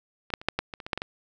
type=clicks; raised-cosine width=0.3 ms; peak=-25 / -6 / -26 / -6 / -10 / -20 / -24 / -20 / -9 / -15 / -15 dBFS; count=11; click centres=0.303 / 0.338 / 0.415 / 0.486 / 0.59 / 0.738 / 0.802 / 0.865 / 0.932 / 0.976 / 1.019 s; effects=none